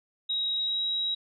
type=tone with pitch glide; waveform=sine; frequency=3815 to 3842 Hz; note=A#7 to B7; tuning=+39 to -48 cents; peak=-26 dBFS; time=0.29-1.15 s; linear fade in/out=10 ms; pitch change=+13 cents; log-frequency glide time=0.53-0.81 s; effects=none